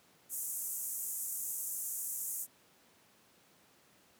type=band-pass noise; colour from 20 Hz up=white; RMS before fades=-39 dBFS; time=0.29-2.47 s; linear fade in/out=50 ms; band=6700 to 15000 Hz; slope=48 dB/octave; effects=pink hiss -65 dBFS RMS until 4.19 s + high-pass 150 Hz 12 dB/octave